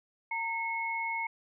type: tone pair together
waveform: sine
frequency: 917 / 2181 Hz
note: A#5 / C#7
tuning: -29 / -29 cents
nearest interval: octave + minor third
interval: 1500 cents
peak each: -34 / -33 dBFS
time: 0.31-1.27 s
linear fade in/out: 5 ms
effects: none